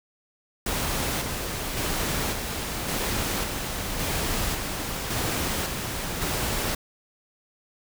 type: noise with tremolo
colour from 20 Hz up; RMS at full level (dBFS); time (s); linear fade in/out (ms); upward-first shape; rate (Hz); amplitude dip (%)
pink; -27; 0.66-6.75; 5; square; 0.9; 35
effects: none